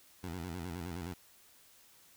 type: tone with vibrato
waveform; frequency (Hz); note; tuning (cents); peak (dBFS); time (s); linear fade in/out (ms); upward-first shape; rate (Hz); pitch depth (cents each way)
15% pulse; 87; F2; -6; -33; 0.23-1.14; 10; square; 9.6; 100
effects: white hiss -62 dBFS RMS until 2.16 s